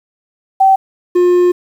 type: tone pair in turn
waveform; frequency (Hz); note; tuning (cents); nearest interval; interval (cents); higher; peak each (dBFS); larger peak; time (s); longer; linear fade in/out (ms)
sine / triangle; 771 / 356; G5 / F4; -29 / +33; octave + minor second; 1338; first; -5; neither; 0.6-0.76 / 1.15-1.52; second; 10
effects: 7-bit